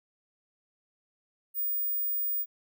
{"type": "tone", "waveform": "sine", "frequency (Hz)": 15000, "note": "A#9", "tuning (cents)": 10, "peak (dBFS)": -27, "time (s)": [1.54, 2.46], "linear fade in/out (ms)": 50, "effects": []}